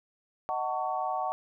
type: chord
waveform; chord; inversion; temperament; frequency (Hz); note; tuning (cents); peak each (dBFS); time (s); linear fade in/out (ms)
sine; D# half-diminished seventh; none; just; 622.3 / 746.7 / 896 / 1120.1; D#5 / F#5 / A5 / C#6; 0 / +16 / +31 / +18; -37 / -31 / -35 / -35; 0.49-1.32; 0
effects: none